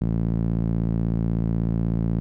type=tone with band-pass filter; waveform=sawtooth; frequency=56.3 Hz; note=A1; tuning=40 cents sharp; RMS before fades=-23 dBFS; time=0.01-2.2 s; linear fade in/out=0 ms; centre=170 Hz; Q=1.7; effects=none